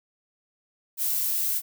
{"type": "noise", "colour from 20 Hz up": "violet", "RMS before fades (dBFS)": -26, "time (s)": [0.97, 1.62], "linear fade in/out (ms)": 50, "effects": []}